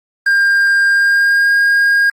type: tone with pitch glide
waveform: triangle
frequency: 1602 to 1624.4 Hz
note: G6 to G#6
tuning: +37 to -39 cents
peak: -7 dBFS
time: 0.26-2.1 s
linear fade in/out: 5 ms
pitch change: +24 cents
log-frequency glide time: 0.88-1.53 s
effects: Opus 24 kbps